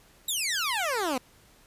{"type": "exponential sweep", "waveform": "15% pulse", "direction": "down", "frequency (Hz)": [3892, 241], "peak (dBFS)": -20, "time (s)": [0.28, 1.18], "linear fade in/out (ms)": 5, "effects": ["pink hiss -58 dBFS RMS until 1.66 s", "resampled to 32000 Hz"]}